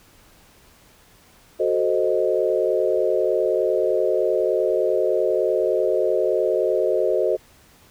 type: chord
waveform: sine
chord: F# diminished seventh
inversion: none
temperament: equal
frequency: 370 / 440 / 523.3 / 622.3 Hz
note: F#4 / A4 / C5 / Eb5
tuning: 0 / 0 / 0 / 0 cents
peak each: -23 dBFS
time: 1.59-7.37 s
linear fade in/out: 20 ms
effects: pink hiss -53 dBFS RMS until 7.9 s